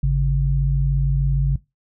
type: tone pair together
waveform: sine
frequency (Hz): 51.91 / 138.59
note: G#1 / C#3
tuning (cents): 0 / 0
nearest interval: octave + perfect fourth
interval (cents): 1700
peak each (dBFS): -18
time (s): 0.03-1.56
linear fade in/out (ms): 5
effects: noise-tail reverb RT60 0.2 s tail -19 dB re dry